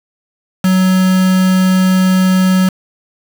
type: tone with quantisation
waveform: triangle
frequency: 186.4 Hz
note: F#3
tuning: 13 cents sharp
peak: -6 dBFS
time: 0.64-2.69 s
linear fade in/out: 5 ms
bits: 3
effects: none